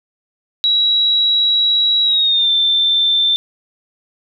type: tone with pitch glide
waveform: sine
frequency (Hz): 3881 to 3559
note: B7 to A7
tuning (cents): -31 to +19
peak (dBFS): -11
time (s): 0.64-3.36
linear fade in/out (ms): 0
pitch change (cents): -150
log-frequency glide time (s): 2.04-2.5
effects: none